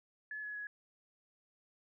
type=tone with pitch steps; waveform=sine; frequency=1712 / 1692 / 1678 Hz; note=A6 / G#6 / G#6; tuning=-48 / +32 / +17 cents; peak=-40 dBFS; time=0.31-0.67 s; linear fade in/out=2 ms; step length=120 ms; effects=none